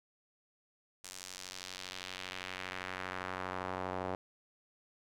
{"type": "tone with band-pass filter sweep", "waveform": "sawtooth", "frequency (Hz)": 92.5, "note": "F#2", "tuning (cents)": 0, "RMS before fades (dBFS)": -42, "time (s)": [1.04, 4.15], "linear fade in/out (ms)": 0, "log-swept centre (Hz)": [7600, 710], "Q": 1.2, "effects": []}